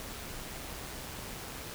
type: noise with amplitude modulation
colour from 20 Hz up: pink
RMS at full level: -41 dBFS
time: 0-1.74 s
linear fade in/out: 0 ms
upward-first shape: sine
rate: 131 Hz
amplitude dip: 30%
effects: none